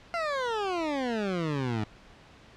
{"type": "exponential sweep", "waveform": "20% pulse", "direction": "down", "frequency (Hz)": [698.5, 103.5], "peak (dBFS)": -23, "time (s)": [0.14, 1.84], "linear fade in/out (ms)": 0, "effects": ["pink hiss -53 dBFS RMS until 2.56 s", "low-pass 4000 Hz 12 dB/octave"]}